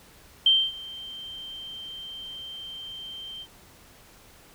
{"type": "tone with ADSR envelope", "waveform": "sine", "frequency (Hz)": 3136, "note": "G7", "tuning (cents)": 0, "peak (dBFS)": -14, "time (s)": [0.46, 3.47], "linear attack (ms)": 4, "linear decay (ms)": 250, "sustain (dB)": -22, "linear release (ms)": 56, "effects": ["pink hiss -53 dBFS RMS until 4.54 s"]}